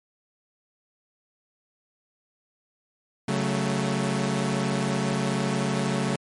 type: chord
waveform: sawtooth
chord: F# minor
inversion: second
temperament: equal with one note detuned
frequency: 138.59 / 186.71 / 220 Hz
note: C#3 / F#3 / A3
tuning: 0 / +16 / 0 cents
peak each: -24 dBFS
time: 3.28-6.16 s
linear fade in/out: 5 ms
effects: MP3 48 kbps